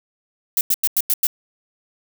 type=noise bursts; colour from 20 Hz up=violet; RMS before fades=-17 dBFS; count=6; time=0.57-1.27 s; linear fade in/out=2 ms; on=40 ms; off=92 ms; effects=none